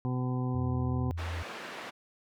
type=harmonic tone; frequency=126.5 Hz; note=B2; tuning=42 cents sharp; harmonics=1 / 2 / 3 / 4 / 6 / 7 / 8; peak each=-30 / -34 / -42 / -45 / -44 / -50 / -45 dBFS; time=0.05-1.11 s; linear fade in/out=0 ms
type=tone with pitch glide; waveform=sine; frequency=89.2 to 84.19 Hz; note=F2 to E2; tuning=+37 to +37 cents; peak=-33 dBFS; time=0.54-1.43 s; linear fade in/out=10 ms; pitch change=-100 cents; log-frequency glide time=0.66-0.89 s
type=band-pass noise; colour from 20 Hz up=white; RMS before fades=-42 dBFS; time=1.17-1.91 s; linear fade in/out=20 ms; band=220 to 2000 Hz; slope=12 dB/octave
effects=none